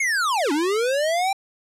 square linear two-way sweep, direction down then up, 2217 to 276.3 to 797 Hz, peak -20 dBFS, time 0-1.33 s, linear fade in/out 5 ms, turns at 0.52 s, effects low-pass 10000 Hz 12 dB/octave

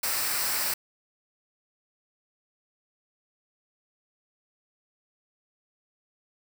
white noise with comb filter, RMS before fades -28 dBFS, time 0.03-0.74 s, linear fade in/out 5 ms, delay 0.3 ms, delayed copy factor -0.55, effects none

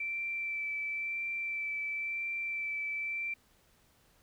sine tone with vibrato, 2333 Hz, D7, 12 cents flat, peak -33 dBFS, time 0-3.34 s, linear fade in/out 5 ms, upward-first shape sine, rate 0.97 Hz, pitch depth 14 cents each way, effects pink hiss -67 dBFS RMS until 4.22 s

